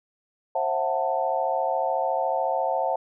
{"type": "chord", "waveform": "sine", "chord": "F# half-diminished seventh", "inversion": "second", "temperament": "just", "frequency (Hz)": [532.8, 666, 740, 888], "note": ["C5", "E5", "F#5", "A5"], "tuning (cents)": [31, 18, 0, 16], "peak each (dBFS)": [-28, -28, -27, -28], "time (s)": [0.55, 2.96], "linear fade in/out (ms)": 5, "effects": []}